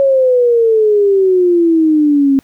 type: exponential sweep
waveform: sine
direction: down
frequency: 554.4 to 268.6 Hz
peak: -7 dBFS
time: 0-2.39 s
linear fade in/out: 0 ms
effects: pink hiss -52 dBFS RMS until 2.43 s